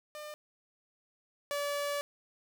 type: tone pair in turn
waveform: sawtooth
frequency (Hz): 601 / 575.4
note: D5 / D5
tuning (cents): +40 / -36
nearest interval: minor second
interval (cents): 76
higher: first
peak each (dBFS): -38 / -28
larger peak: second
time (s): 0.15-0.34 / 1.51-2.01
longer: second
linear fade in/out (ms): 0
effects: none